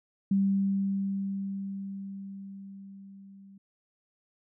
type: tone with level ramp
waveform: sine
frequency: 196 Hz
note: G3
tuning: in tune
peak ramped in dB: -21 to -49 dBFS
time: 0.31-3.58 s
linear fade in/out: 5 ms
effects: none